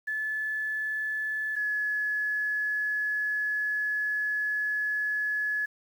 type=tone pair in turn; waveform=sine; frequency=1729 / 1702.2 Hz; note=A6 / G#6; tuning=-31 / +42 cents; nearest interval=unison; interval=27 cents; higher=first; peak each=-28 / -26 dBFS; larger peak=second; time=0.07-1.56 / 1.56-5.66 s; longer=second; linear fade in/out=10 ms; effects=9-bit